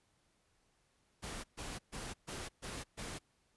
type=noise bursts; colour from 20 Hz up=pink; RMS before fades=-44 dBFS; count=6; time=1.22-3.19 s; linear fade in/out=20 ms; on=220 ms; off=130 ms; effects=pink hiss -75 dBFS RMS until 3.56 s + resampled to 24000 Hz